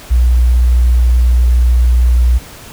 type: tone with sample-and-hold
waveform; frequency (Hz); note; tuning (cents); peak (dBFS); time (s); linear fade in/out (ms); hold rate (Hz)
sine; 60.7; B1; -29; -6; 0.1-2.39; 20; 11025
effects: pink hiss -34 dBFS RMS until 2.72 s